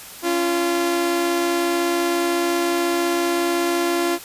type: tone pair together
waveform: sawtooth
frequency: 278.8 / 344.5 Hz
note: C#4 / F4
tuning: +10 / -24 cents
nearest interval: major third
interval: 366 cents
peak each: -23 / -15 dBFS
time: 0.22-4.19 s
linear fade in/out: 50 ms
effects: white hiss -38 dBFS RMS until 4.24 s + resampled to 32000 Hz